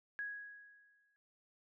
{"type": "tone with exponential decay", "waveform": "sine", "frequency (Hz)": 1661.2, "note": "G#6", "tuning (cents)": 0, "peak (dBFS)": -37, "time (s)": [0.19, 1.16], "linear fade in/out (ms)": 0, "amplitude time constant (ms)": 210, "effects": []}